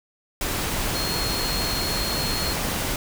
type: tone in noise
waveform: sine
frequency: 4274 Hz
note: C8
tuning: 36 cents sharp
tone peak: -28 dBFS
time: 0.95-2.53 s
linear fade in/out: 2 ms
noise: pink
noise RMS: -26 dBFS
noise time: 0.41-2.96 s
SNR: -5 dB
effects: none